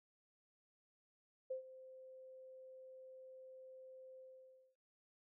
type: tone with ADSR envelope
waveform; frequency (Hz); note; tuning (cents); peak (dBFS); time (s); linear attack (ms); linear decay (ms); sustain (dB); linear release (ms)
sine; 520; C5; -11; -38; 1.5-4.76; 10; 110; -16; 570
effects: none